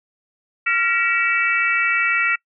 sine tone cluster, 1383 / 1919 / 2283 / 2651 Hz, F6 / A#6 / D7 / E7, -17 / +50 / -50 / +9 cents, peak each -21 / -21 / -22 / -23 dBFS, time 0.66-2.36 s, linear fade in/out 10 ms, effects noise-tail reverb RT60 0.1 s tail -25 dB re dry

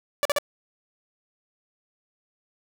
sawtooth tone bursts, 578 Hz, D5, 28 cents flat, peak -16 dBFS, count 3, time 0.23-0.385 s, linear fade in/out 0 ms, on 23 ms, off 43 ms, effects none

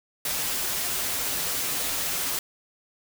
white noise with comb filter, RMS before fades -28 dBFS, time 0.25-2.39 s, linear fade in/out 2 ms, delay 9.2 ms, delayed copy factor -0.5, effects none

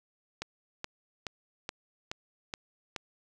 click train, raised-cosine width 0.2 ms, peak -18 dBFS, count 7, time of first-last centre 0.42-2.962 s, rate 2.36 Hz, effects none

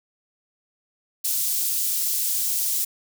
white high-pass noise, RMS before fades -24 dBFS, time 1.24-2.85 s, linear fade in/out 10 ms, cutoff 5900 Hz, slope 12 dB/octave, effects none

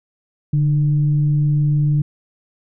sine tone with frequency modulation, 146.83 Hz, D3, in tune, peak -13 dBFS, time 0.53-2.02 s, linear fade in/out 5 ms, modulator 160 Hz, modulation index 0.24, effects none

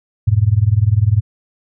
sine tone with tremolo, 105.2 Hz, G#2, 23 cents sharp, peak -6 dBFS, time 0.27-1.21 s, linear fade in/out 10 ms, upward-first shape sine, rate 20 Hz, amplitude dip 90%, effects none

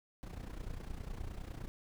brown noise with amplitude modulation, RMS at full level -40 dBFS, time 0.23-1.68 s, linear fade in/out 0 ms, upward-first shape sine, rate 29.8 Hz, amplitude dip 75%, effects none

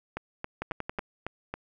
two click trains, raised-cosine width 0.5 ms, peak -17 / -18 dBFS, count 5 / 6, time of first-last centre 0.62-0.987 / 0.17-1.54 s, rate 10.9 / 3.65 Hz, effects none

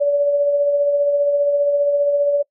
sine tone with tremolo, 574 Hz, D5, 40 cents flat, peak -12 dBFS, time 0-2.43 s, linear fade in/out 20 ms, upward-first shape sine, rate 15 Hz, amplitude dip 35%, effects noise-tail reverb RT60 0.1 s tail -23 dB re dry

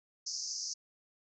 pink band-pass noise, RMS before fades -39 dBFS, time 0.26-0.74 s, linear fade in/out 10 ms, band 4800 to 6600 Hz, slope 96 dB/octave, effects none

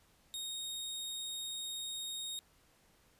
sawtooth tone, 3729 Hz, A#7, in tune, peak -36 dBFS, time 0.34-2.39 s, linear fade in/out 0 ms, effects pink hiss -68 dBFS RMS until 3.19 s + resampled to 32000 Hz

